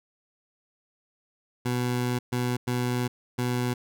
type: tone bursts at uneven times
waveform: 20% pulse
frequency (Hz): 123.47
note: B2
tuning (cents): 0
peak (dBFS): -20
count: 4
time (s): 1.65-2.19 / 2.32-2.57 / 2.67-3.08 / 3.38-3.74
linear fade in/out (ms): 10
effects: none